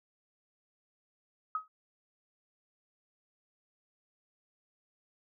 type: tone with exponential decay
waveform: sine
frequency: 1267 Hz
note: D#6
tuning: 31 cents sharp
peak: -27 dBFS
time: 1.55-1.68 s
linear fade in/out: 2 ms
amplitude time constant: 27 ms
effects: none